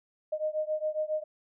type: beating tone pair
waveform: sine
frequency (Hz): 614 / 621.3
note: D#5 / D#5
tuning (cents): -23 / -3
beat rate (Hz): 7.3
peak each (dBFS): -31 / -32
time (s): 0.32-1.24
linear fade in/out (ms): 10
effects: none